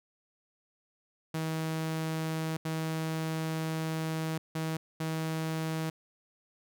sawtooth tone bursts at uneven times, 159.8 Hz, D#3, 47 cents sharp, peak -27 dBFS, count 4, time 1.34-2.57 / 2.65-4.38 / 4.55-4.77 / 5-5.9 s, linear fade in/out 5 ms, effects none

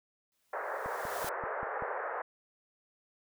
white noise with exponential growth, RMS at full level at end -40 dBFS, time 0.32-1.29 s, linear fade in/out 0 ms, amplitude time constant 210 ms
pink band-pass noise, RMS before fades -37 dBFS, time 0.53-2.22 s, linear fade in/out 5 ms, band 440 to 1800 Hz, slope 48 dB/octave
click train, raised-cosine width 3 ms, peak -32 dBFS, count 6, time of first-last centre 0.86-1.823 s, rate 5.19 Hz
effects none

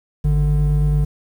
triangle tone pair together, 52.29 / 147.9 Hz, G#1 / D3, +13 / +13 cents, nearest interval octave + tritone, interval 1800 cents, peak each -14 dBFS, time 0.24-1.05 s, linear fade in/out 10 ms, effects tanh soft clip ceiling -4 dBFS + 8-bit

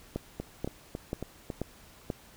two click trains, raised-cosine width 2 ms, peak -21 / -18 dBFS, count 5 / 5, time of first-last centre 0.4-1.502 / 0.16-2.102 s, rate 3.63 / 2.06 Hz, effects pink hiss -55 dBFS RMS until 2.36 s

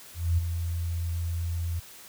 sine tone with ADSR envelope, 84.6 Hz, E2, 45 cents sharp, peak -19 dBFS, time 0.14-1.8 s, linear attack 240 ms, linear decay 13 ms, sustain -8 dB, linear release 11 ms, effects white hiss -48 dBFS RMS until 2.08 s

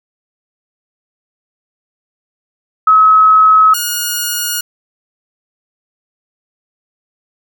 sine / 5% pulse tone pair in turn, 1283 / 1439.1 Hz, E6 / F#6, -47 / -48 cents, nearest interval major second, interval 199 cents, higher second, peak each -4 dBFS, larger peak neither, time 2.87-3.74 / 3.74-4.61 s, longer neither, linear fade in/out 5 ms, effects none

